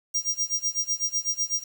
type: tone with tremolo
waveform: square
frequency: 5700 Hz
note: F8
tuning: 34 cents sharp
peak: -22 dBFS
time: 0.14-1.64 s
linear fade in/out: 10 ms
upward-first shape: sine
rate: 8 Hz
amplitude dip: 95%
effects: 8-bit